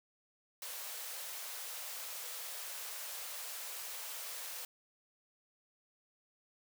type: high-pass noise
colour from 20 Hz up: white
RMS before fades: -44 dBFS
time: 0.62-4.65 s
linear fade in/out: 2 ms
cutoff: 450 Hz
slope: 96 dB/octave
effects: none